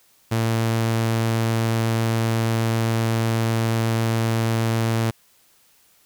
sawtooth tone, 113.5 Hz, A#2, 46 cents flat, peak -15 dBFS, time 0.31-5.11 s, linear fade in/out 10 ms, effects white hiss -58 dBFS RMS until 6.05 s

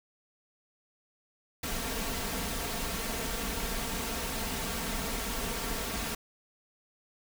pink noise with comb filter, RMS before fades -34 dBFS, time 1.63-6.15 s, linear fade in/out 5 ms, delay 4.4 ms, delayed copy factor +0.6, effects none

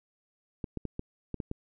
clicks, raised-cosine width 3 ms, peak -21 dBFS, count 7, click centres 0.642 / 0.773 / 0.853 / 0.994 / 1.343 / 1.402 / 1.514 s, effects none

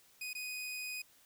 sawtooth tone with dropouts, 2493 Hz, D#7, 3 cents sharp, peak -36 dBFS, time 0.21-1.02 s, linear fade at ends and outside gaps 5 ms, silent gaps 0.332-0.35 s, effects white hiss -65 dBFS RMS until 1.25 s

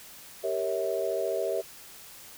sine chord, G diminished seventh, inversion none, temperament equal with one note detuned, 392 / 466.2 / 554.4 / 648.7 Hz, G4 / Bb4 / Db5 / Fb5, 0 / 0 / 0 / -28 cents, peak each -32 / -33 / -33 / -31 dBFS, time 0.43-1.62 s, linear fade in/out 20 ms, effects white hiss -48 dBFS RMS until 2.37 s

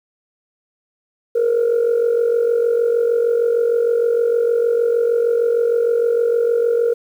sine tone with amplitude modulation, 468.9 Hz, A#4, 10 cents sharp, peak -9 dBFS, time 1.35-6.94 s, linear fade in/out 10 ms, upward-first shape sine, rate 46.5 Hz, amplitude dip 70%, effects tanh soft clip ceiling -9 dBFS + 8-bit

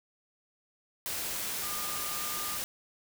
sine tone in noise, 1208 Hz, D6, 48 cents sharp, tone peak -41 dBFS, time 1.63-2.57 s, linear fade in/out 0 ms, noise white, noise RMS -35 dBFS, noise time 1.06-2.64 s, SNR -9 dB, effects none

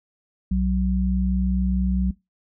sine tone pair together, 62.4 / 186.99 Hz, B1 / F#3, +19 / +19 cents, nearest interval octave + perfect fifth, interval 1900 cents, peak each -22 / -21 dBFS, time 0.51-2.11 s, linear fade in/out 5 ms, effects noise-tail reverb RT60 0.2 s tail -20 dB re dry

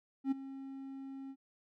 triangle tone with ADSR envelope, 270 Hz, C#4, 45 cents flat, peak -25 dBFS, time 0.24-1.36 s, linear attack 75 ms, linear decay 14 ms, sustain -16 dB, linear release 57 ms, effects none

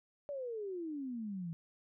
sine exponential sweep, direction down, 587.3 to 160.6 Hz, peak -38 dBFS, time 0.29-1.53 s, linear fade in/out 0 ms, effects none

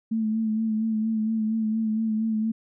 sine tone with vibrato, 220 Hz, A3, in tune, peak -22 dBFS, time 0.11-2.52 s, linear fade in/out 10 ms, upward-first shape sine, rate 4.3 Hz, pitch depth 34 cents each way, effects none

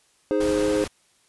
triangle chord, Ab major, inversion second, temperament equal, 311.1 / 415.3 / 523.3 Hz, Eb4 / Ab4 / C5, 0 / 0 / 0 cents, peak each -22 dBFS, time 0.31-0.84 s, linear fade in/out 0 ms
pink noise, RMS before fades -33 dBFS, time 0.4-0.88 s, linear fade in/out 10 ms
effects white hiss -62 dBFS RMS until 1.28 s + resampled to 24000 Hz

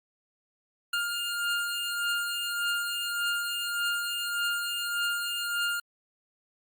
25% pulse beating tone pair, 1407 / 1408.7 Hz, F6 / F6, +12 / +15 cents, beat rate 1.7 Hz, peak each -31 / -26 dBFS, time 0.93-5.8 s, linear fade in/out 5 ms, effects Opus 48 kbps

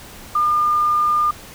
sine tone, 1207 Hz, D6, 47 cents sharp, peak -14 dBFS, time 0.35-1.31 s, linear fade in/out 5 ms, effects pink hiss -39 dBFS RMS until 1.54 s

